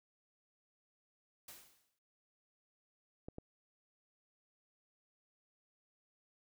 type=noise with exponential decay; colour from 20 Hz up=white; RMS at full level=-50 dBFS; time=1.48-1.99 s; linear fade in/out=5 ms; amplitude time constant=110 ms
type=clicks; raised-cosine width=2 ms; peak=-32 dBFS; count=2; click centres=3.285 / 3.384 s
effects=none